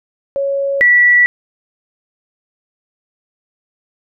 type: tone pair in turn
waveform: sine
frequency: 554.4 / 1951.3 Hz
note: C#5 / B6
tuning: 0 / -21 cents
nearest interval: octave + minor seventh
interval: 2179 cents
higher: second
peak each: -14 / -6 dBFS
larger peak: second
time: 0.36-0.81 / 0.81-1.26 s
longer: neither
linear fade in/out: 0 ms
effects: none